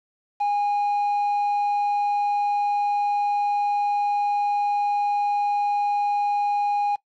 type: tone with quantisation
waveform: triangle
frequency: 820 Hz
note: G#5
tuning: 22 cents flat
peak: -18 dBFS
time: 0.4-6.96 s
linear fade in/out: 10 ms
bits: 7
effects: noise-tail reverb RT60 0.1 s tail -19 dB re dry + low-pass 4000 Hz 12 dB/octave

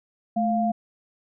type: tone pair together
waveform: sine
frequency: 217.2 / 698.5 Hz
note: A3 / F5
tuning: -22 / 0 cents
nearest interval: octave + minor sixth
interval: 2022 cents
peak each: -23 dBFS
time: 0.36-0.72 s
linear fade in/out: 10 ms
effects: none

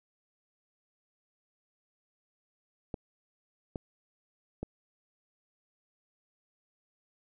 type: clicks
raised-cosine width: 2 ms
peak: -22 dBFS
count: 3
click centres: 2.942 / 3.758 / 4.63 s
effects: none

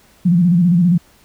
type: tone with vibrato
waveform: sine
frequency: 174.61 Hz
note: F3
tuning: in tune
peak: -9 dBFS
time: 0.25-0.98 s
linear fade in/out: 10 ms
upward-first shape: square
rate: 15 Hz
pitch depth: 78 cents each way
effects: pink hiss -51 dBFS RMS until 1.24 s

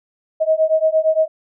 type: beating tone pair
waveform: sine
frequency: 629 / 637.7 Hz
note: D#5 / D#5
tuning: +19 / +42 cents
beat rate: 8.7 Hz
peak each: -16 dBFS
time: 0.4-1.28 s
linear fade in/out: 20 ms
effects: none

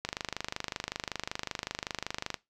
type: click train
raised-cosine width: 0.2 ms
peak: -15 dBFS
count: 59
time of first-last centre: 0.05-2.342 s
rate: 25.3 Hz
effects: noise-tail reverb RT60 0.2 s tail -19 dB re dry

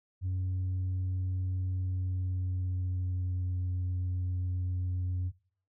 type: tone with pitch glide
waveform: sine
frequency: 92.5 to 90.75 Hz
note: F#2 to F#2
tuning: 0 to -33 cents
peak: -27 dBFS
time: 0.21-5.32 s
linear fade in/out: 50 ms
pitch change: -33 cents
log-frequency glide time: 1.71-3.53 s
effects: noise-tail reverb RT60 0.5 s tail -20 dB re dry + tanh soft clip ceiling -28 dBFS

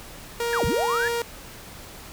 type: tone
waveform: sawtooth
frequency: 470.2 Hz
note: A#4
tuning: 15 cents sharp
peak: -20 dBFS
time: 0.4-1.22 s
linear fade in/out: 2 ms
type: linear two-way sweep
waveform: sine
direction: down then up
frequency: 1784 to 37.43 to 1784 Hz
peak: -23 dBFS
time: 0.53-1.08 s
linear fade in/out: 0 ms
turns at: 0.65 s
effects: pink hiss -42 dBFS RMS until 2.12 s

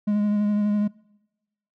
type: tone with vibrato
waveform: triangle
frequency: 207.7 Hz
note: G#3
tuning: in tune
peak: -17 dBFS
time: 0.07-0.88 s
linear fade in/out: 10 ms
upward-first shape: sine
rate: 12 Hz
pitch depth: 18 cents each way
effects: noise-tail reverb RT60 1.0 s tail -24 dB re dry

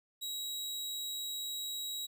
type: tone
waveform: sawtooth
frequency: 3851 Hz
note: B7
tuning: 44 cents flat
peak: -34 dBFS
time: 0.21-2.07 s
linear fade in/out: 20 ms
effects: 12-bit

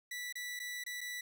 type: tone with dropouts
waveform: sawtooth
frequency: 1966 Hz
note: B6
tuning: 8 cents flat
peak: -36 dBFS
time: 0.11-1.21 s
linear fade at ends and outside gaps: 5 ms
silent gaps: 0.326-0.354 / 0.593-0.599 / 0.839-0.863 / 1.008-1.012 s
effects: none

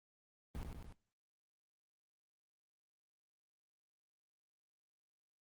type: noise with echo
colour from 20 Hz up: brown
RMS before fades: -43 dBFS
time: 0.55-0.63 s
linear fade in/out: 0 ms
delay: 98 ms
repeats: 3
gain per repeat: -3 dB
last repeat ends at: 0.924 s
effects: noise-tail reverb RT60 0.4 s tail -21 dB re dry + Opus 24 kbps

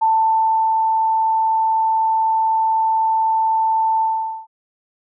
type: tone with ADSR envelope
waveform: sine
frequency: 888 Hz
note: A5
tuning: 16 cents sharp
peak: -12 dBFS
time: 0.01-4.47 s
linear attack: 16 ms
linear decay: 710 ms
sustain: -2 dB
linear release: 460 ms
effects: none

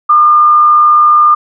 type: tone with frequency modulation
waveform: sine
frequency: 1207 Hz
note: D6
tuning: 47 cents sharp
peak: -3 dBFS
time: 0.09-1.35 s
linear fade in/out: 10 ms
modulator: 85.7 Hz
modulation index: 0.23
effects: none

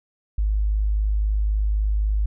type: tone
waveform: sine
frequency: 51.91 Hz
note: G#1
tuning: in tune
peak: -18 dBFS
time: 0.38-2.26 s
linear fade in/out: 5 ms
effects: none

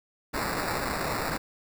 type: noise with sample-and-hold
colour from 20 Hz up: white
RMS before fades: -30 dBFS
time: 0.33-1.38 s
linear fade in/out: 20 ms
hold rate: 3150 Hz
effects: none

